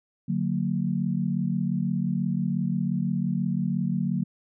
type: chord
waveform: sine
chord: D augmented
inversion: none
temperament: just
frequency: 146.83 / 183.54 / 229.4 Hz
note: D3 / F#3 / A#3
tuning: 0 / -14 / -28 cents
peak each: -29 / -26 / -29 dBFS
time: 0.28-4.24 s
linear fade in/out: 10 ms
effects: none